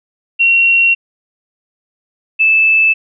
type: tone pair in turn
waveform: sine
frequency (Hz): 2737 / 2628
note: F7 / E7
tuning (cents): -36 / -6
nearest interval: minor second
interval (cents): 70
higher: first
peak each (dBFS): -7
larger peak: neither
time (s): 0.39-0.95 / 2.39-2.94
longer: first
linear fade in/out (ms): 20
effects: none